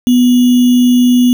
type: tone with sample-and-hold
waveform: sine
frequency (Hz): 246.9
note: B3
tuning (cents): 0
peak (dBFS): -5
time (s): 0.07-1.33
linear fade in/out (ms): 0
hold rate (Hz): 3150
effects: none